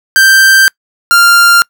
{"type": "tone pair in turn", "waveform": "45% pulse", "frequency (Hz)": [1568, 1392.9], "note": ["G6", "F6"], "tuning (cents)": [0, -5], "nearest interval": "major second", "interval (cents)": 205, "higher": "first", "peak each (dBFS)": -3, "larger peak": "neither", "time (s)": [[0.16, 0.68], [1.11, 1.62]], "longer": "first", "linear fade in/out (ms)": 0, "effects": ["noise-tail reverb RT60 0.1 s tail -26 dB re dry"]}